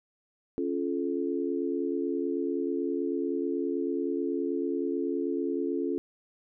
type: chord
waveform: sine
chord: Db augmented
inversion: none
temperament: just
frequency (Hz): 277.2 / 346.5 / 433.1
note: Db4 / F4 / A4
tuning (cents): 0 / -14 / -27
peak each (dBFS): -31 / -31 / -33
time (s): 0.58-5.98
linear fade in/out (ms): 0
effects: none